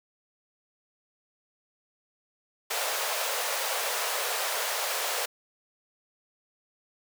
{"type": "high-pass noise", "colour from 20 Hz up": "pink", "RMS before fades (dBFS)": -30, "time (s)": [2.7, 5.26], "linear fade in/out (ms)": 10, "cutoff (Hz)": 470, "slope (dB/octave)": 48, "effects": []}